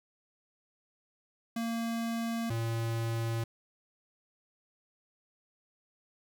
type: tone pair in turn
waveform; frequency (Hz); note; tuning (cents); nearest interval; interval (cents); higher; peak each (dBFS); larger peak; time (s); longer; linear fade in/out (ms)
square; 230 / 114.57; A#3 / A#2; -23 / -30; octave; 1207; first; -32 / -31; second; 1.56-2.5 / 2.5-3.44; neither; 5
effects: none